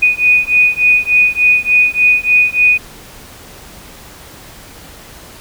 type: beating tone pair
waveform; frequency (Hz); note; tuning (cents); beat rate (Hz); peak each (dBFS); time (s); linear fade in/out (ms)
sine; 2476 / 2479.4; D#7 / D#7; -9 / -7; 3.4; -11; 0.02-2.78; 10
effects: pink hiss -36 dBFS RMS until 5.4 s